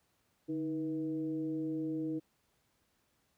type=tone with frequency modulation; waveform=sine; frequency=315.3 Hz; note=D#4; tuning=23 cents sharp; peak=-33 dBFS; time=0.48-2.2 s; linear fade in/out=20 ms; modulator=168 Hz; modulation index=0.57; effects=pink hiss -75 dBFS RMS until 3.37 s + high-pass 60 Hz 12 dB/octave